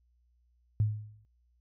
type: tone with exponential decay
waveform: sine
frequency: 106.5 Hz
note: G#2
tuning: 44 cents sharp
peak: -21 dBFS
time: 0.8-1.25 s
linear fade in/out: 0 ms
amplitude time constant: 96 ms
effects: added 60 Hz sine -66 dBFS peak until 1.6 s